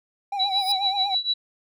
triangle tone with vibrato, 780 Hz, G5, 9 cents flat, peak -23 dBFS, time 0.32-1.15 s, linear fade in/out 5 ms, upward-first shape triangle, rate 8.3 Hz, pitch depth 94 cents each way
sine tone with tremolo, 3930 Hz, B7, 9 cents flat, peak -18 dBFS, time 0.39-1.34 s, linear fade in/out 10 ms, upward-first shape triangle, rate 6.8 Hz, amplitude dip 95%
sawtooth tone with exponential growth, 4978 Hz, D#8, in tune, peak -23 dBFS, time 0.43-0.72 s, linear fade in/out 5 ms, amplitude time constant 61 ms
effects none

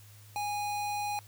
square tone, 825 Hz, G#5, 12 cents flat, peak -32 dBFS, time 0.36-1.19 s, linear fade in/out 0 ms, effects added 104 Hz sine -52 dBFS peak until 1.27 s + white hiss -58 dBFS RMS until 1.27 s

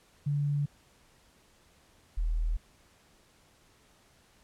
sine tone pair in turn, 144.4 / 40.03 Hz, D3 / D#1, -29 / +50 cents, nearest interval octave + minor seventh, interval 2221 cents, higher first, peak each -26 dBFS, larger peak neither, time 0.26-0.66 / 2.17-2.57 s, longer neither, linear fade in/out 10 ms, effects pink hiss -63 dBFS RMS until 4.43 s + low-pass 11000 Hz 12 dB/octave

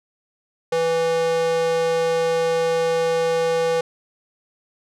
square tone with high-pass filter, 164.81 Hz, E3, in tune, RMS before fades -20 dBFS, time 0.72-3.81 s, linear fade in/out 5 ms, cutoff 470 Hz, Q 2.9, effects low-pass 8000 Hz 12 dB/octave

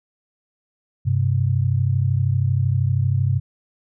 sine tone pair together, 98 / 130.81 Hz, G2 / C3, 0 / 0 cents, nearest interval perfect fourth, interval 500 cents, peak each -19 dBFS, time 1.05-3.4 s, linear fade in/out 20 ms, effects none

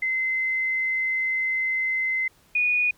sine tone pair in turn, 2060 / 2463 Hz, C7 / D#7, -28 / -18 cents, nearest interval minor third, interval 310 cents, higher second, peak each -22 / -19 dBFS, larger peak second, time 0.02-2.28 / 2.55-2.91 s, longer first, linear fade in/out 5 ms, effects pink hiss -59 dBFS RMS until 2.97 s

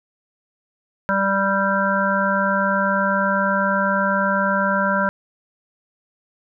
harmonic tone, 196 Hz, G3, in tune, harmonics 1 / 3 / 5 / 7 / 8, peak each -23 / -23 / -23 / -23 / -23 dBFS, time 1.09-5.09 s, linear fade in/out 0 ms, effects none

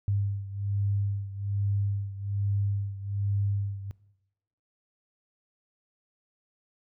sine beating tone pair, 100 / 101.2 Hz, G2 / G#2, +35 / -44 cents, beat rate 1.2 Hz, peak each -27 / -31 dBFS, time 0.08-3.91 s, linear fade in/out 0 ms, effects noise-tail reverb RT60 0.9 s tail -21 dB re dry

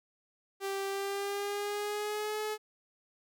sawtooth tone with pitch glide, 392 to 427.5 Hz, G4 to A4, 0 to -50 cents, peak -29 dBFS, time 0.6-2.58 s, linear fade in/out 50 ms, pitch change +150 cents, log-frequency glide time 0.88-2.4 s, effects none

